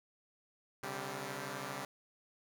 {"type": "chord", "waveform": "5% pulse", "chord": "C suspended second", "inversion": "none", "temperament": "equal with one note detuned", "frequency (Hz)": [130.81, 143.31, 196], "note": ["C3", "D3", "G3"], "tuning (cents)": [0, -42, 0], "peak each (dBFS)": -33, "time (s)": [0.83, 1.85], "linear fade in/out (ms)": 2, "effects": []}